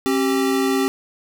square tone pair together, 269.6 / 388.1 Hz, C#4 / G4, -48 / -17 cents, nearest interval tritone, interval 631 cents, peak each -20 / -21 dBFS, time 0.06-0.88 s, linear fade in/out 0 ms, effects none

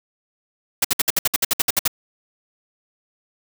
white noise bursts, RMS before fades -17 dBFS, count 13, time 0.82-1.878 s, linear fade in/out 5 ms, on 26 ms, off 60 ms, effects none

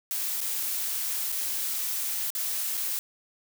blue noise with dropouts, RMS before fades -30 dBFS, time 0.11-2.99 s, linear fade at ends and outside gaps 0 ms, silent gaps 0.406-0.413 / 1.319-1.324 / 2.303-2.351 / 2.771-2.775 s, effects none

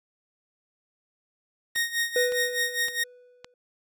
sawtooth tone with tremolo, 1862 Hz, A#6, 2 cents flat, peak -19 dBFS, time 1.75-3.04 s, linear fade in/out 10 ms, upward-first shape sine, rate 4.9 Hz, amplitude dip 80%
click train, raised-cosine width 0.2 ms, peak -21 dBFS, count 4, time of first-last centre 1.76-3.445 s, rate 1.78 Hz
triangle tone with exponential decay, 493.9 Hz, B4, in tune, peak -19 dBFS, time 2.16-3.54 s, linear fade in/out 2 ms, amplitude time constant 300 ms
effects none

